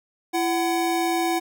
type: tone pair together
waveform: square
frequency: 336.3 / 747.2 Hz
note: E4 / F#5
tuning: +35 / +17 cents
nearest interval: octave + major second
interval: 1382 cents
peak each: -24 / -25 dBFS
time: 0.33-1.4 s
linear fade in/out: 20 ms
effects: none